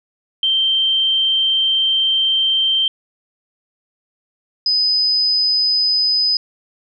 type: tone pair in turn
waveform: sine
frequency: 3136 / 5011 Hz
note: G7 / D#8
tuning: 0 / +11 cents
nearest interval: minor sixth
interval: 811 cents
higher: second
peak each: -13 dBFS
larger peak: neither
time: 0.43-2.88 / 4.66-6.37 s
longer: first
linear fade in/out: 2 ms
effects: none